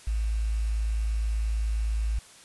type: tone with quantisation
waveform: sine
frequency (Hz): 54.5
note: A1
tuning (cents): -16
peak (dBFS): -24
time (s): 0.07-2.19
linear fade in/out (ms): 5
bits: 8
effects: white hiss -51 dBFS RMS until 2.44 s + resampled to 24000 Hz